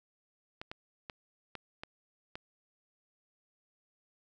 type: clicks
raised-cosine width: 0.3 ms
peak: -25 dBFS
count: 6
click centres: 0.615 / 0.715 / 1.098 / 1.553 / 1.835 / 2.355 s
effects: none